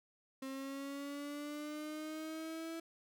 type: linear sweep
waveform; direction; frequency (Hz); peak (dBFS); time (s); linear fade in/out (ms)
35% pulse; up; 265.5 to 330; -40; 0.42-2.8; 5
effects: none